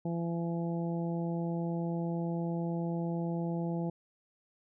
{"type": "harmonic tone", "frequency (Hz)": 169, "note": "E3", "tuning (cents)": 43, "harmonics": [1, 2, 3, 4, 5], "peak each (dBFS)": [-32, -38, -42, -44, -46], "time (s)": [0.05, 3.9], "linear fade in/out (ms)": 5, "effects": []}